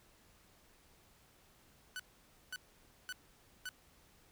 sawtooth tone bursts, 1493 Hz, F#6, 15 cents sharp, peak -37 dBFS, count 4, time 1.96-3.69 s, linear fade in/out 0 ms, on 35 ms, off 530 ms, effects pink hiss -66 dBFS RMS until 4.31 s

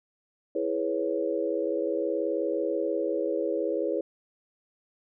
sine chord, C# minor seventh, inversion first, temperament equal, 329.6 / 415.3 / 493.9 / 554.4 Hz, E4 / G#4 / B4 / C#5, 0 / 0 / 0 / 0 cents, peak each -31 dBFS, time 0.55-4.01 s, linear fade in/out 5 ms, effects none

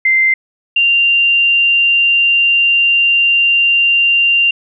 sine tone pair in turn, 2083 / 2780 Hz, C7 / F7, -8 / -9 cents, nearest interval perfect fourth, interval 499 cents, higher second, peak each -8 dBFS, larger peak neither, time 0.05-0.34 / 0.76-4.51 s, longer second, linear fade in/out 5 ms, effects none

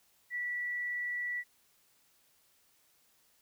sine tone, 1953 Hz, B6, 20 cents flat, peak -33 dBFS, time 0.3-1.44 s, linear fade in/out 50 ms, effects white hiss -69 dBFS RMS until 3.41 s

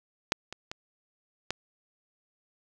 clicks, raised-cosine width 0.2 ms, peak -6 / -21 / -19 / -12 dBFS, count 4, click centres 0.321 / 0.526 / 0.715 / 1.506 s, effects none

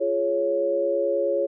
sine chord, Db major, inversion first, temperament just, 346.5 / 415.8 / 554.4 Hz, F4 / Ab4 / Db5, -14 / +2 / 0 cents, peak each -28 / -27 / -22 dBFS, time 0-1.47 s, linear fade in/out 20 ms, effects none

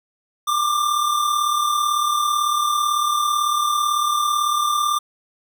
square tone pair together, 1156 / 1194 Hz, D6 / D6, -28 / +28 cents, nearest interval minor second, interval 56 cents, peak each -26 / -19 dBFS, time 0.47-4.99 s, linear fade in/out 10 ms, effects none

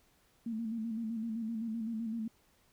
sine tone with vibrato, 225.2 Hz, A3, 40 cents sharp, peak -34 dBFS, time 0.46-2.28 s, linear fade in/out 5 ms, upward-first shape square, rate 7.8 Hz, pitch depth 50 cents each way, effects pink hiss -69 dBFS RMS until 2.72 s

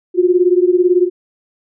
sine beating tone pair, 353 / 371 Hz, F4 / F#4, +19 / +5 cents, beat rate 18 Hz, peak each -11 / -13 dBFS, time 0.14-1.1 s, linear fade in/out 50 ms, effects none

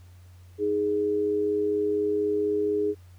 sine tone pair together, 311.2 / 415.4 Hz, D#4 / G#4, 0 / 0 cents, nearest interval perfect fourth, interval 500 cents, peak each -30 / -23 dBFS, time 0.58-2.95 s, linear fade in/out 50 ms, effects added 90 Hz sine -47 dBFS peak until 3.18 s + pink hiss -62 dBFS RMS until 3.18 s

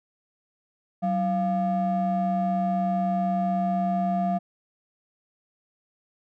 triangle ring-modulated tone, 253.5 Hz, B3, 45 cents sharp, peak -17 dBFS, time 1.02-4.39 s, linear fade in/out 20 ms, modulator 442 Hz, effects none

